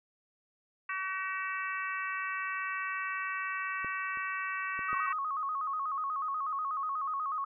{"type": "harmonic tone", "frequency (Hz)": 379.6, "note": "F#4", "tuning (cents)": 44, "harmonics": [3, 4, 5, 6, 7], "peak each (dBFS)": [-37, -39, -38, -44, -42], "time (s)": [0.89, 5.13], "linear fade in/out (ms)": 5}
{"type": "clicks", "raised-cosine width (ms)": 2, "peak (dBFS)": [-31, -41, -34, -32], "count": 4, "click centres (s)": [3.846, 4.173, 4.792, 4.93]}
{"type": "tone with vibrato", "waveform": "sine", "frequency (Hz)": 1174.7, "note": "D6", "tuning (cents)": 0, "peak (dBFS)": -31, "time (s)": [4.88, 7.45], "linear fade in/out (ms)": 10, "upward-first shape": "square", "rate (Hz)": 8.2, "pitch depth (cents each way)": 110}
{"effects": []}